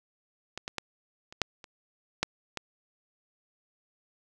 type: clicks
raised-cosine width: 0.2 ms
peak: -19 / -18 / -14 / -28 / -7 / -28 / -8 / -16 dBFS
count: 8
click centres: 0.576 / 0.679 / 0.783 / 1.325 / 1.417 / 1.642 / 2.23 / 2.573 s
effects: none